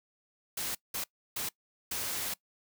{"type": "noise bursts at uneven times", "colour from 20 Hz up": "white", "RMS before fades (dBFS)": -35, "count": 4, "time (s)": [[0.57, 0.75], [0.94, 1.04], [1.36, 1.49], [1.91, 2.34]], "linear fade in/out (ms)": 5, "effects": ["noise-tail reverb RT60 0.1 s tail -22 dB re dry"]}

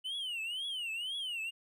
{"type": "tone with vibrato", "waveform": "triangle", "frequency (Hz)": 2960, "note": "F#7", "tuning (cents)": 0, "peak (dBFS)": -34, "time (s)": [0.04, 1.51], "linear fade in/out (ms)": 20, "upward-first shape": "triangle", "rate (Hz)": 2, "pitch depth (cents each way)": 240, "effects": []}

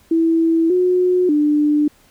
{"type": "tone with pitch steps", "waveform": "sine", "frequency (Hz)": [328.2, 363, 297.2], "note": ["E4", "F#4", "D4"], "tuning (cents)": [-8, -33, 21], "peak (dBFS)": -12, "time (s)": [0.11, 1.88], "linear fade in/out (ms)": 5, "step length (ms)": 590, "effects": ["pink hiss -53 dBFS RMS until 2.1 s"]}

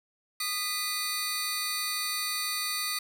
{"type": "tone cluster", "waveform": "20% pulse", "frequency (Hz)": [1230, 1992, 4523], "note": ["D#6", "B6", "C#8"], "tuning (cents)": [-20, 14, 34], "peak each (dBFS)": [-31, -30, -26], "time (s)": [0.4, 2.99], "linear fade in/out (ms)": 5, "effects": ["9-bit"]}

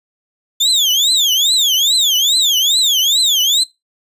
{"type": "tone with vibrato", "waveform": "35% pulse", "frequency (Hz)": 3473, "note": "A7", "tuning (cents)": -23, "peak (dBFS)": -9, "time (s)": [0.6, 3.64], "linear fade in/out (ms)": 10, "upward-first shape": "triangle", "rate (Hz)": 2.4, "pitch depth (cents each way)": 300, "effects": ["noise-tail reverb RT60 0.2 s tail -20 dB re dry", "resampled to 32000 Hz"]}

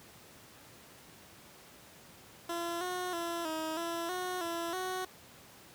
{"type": "tone with pitch steps", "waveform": "15% pulse", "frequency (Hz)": [340.9, 362.8, 339.5, 316.9, 337.1, 364.9, 337.4, 371], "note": ["F4", "F#4", "F4", "D#4", "E4", "F#4", "E4", "F#4"], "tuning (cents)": [-42, -34, -49, 32, 39, -24, 40, 5], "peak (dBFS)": -28, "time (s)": [2.49, 5.05], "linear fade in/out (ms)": 5, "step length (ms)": 320, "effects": ["pink hiss -55 dBFS RMS until 5.74 s", "high-pass 100 Hz 12 dB/octave"]}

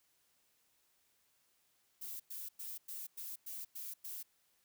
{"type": "noise bursts", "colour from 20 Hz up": "violet", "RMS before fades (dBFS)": -45, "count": 8, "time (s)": [2.01, 4.23], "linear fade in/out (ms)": 10, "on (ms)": 190, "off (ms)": 100, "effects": ["white hiss -75 dBFS RMS until 4.64 s"]}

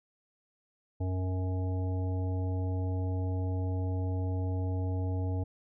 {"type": "harmonic tone", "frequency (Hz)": 92.5, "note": "F#2", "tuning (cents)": 0, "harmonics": [1, 3, 5, 7, 9], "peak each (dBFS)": [-29, -39, -43, -46, -48], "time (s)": [1, 5.44], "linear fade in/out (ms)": 10, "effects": []}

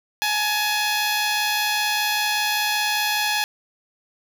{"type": "tone pair together", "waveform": "10% pulse", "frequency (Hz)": [842, 907.1], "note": ["G#5", "A#5"], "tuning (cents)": [24, -47], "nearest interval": "minor second", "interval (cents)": 129, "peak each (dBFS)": [-12, -23], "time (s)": [0.22, 3.44], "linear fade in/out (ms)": 0, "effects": []}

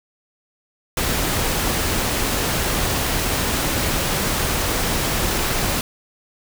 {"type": "noise", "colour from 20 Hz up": "pink", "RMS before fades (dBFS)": -21, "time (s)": [0.97, 5.81], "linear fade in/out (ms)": 2, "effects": []}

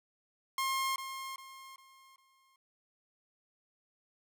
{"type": "tone with echo", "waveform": "sawtooth", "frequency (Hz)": 1068, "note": "C6", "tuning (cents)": 35, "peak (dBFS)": -27, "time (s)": [0.58, 0.96], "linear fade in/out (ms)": 2, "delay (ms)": 400, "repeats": 4, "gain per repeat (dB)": -9, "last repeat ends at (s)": 2.56, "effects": []}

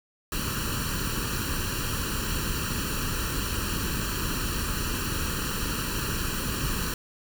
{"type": "noise with comb filter", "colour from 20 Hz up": "pink", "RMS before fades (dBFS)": -29, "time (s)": [0.32, 6.94], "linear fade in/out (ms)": 2, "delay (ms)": 0.7, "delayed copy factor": 0.85, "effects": []}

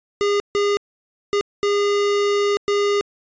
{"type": "tone bursts at uneven times", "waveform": "square", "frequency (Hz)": 407.3, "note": "G#4", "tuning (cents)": -34, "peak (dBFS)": -17, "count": 5, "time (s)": [[0.21, 0.4], [0.55, 0.77], [1.33, 1.41], [1.63, 2.57], [2.68, 3.01]], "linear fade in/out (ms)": 0, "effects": ["resampled to 16000 Hz"]}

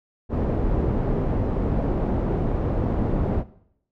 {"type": "low-pass noise", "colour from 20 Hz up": "pink", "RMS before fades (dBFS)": -23, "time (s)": [0.29, 3.44], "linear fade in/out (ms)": 50, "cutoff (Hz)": 530, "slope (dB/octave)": 12, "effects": ["noise-tail reverb RT60 0.7 s tail -18 dB re dry"]}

